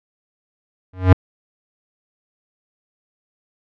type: tone with exponential growth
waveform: square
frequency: 92.5 Hz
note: F#2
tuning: in tune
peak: -4 dBFS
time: 0.93-1.13 s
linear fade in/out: 5 ms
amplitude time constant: 42 ms
effects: low-pass 2000 Hz 12 dB/octave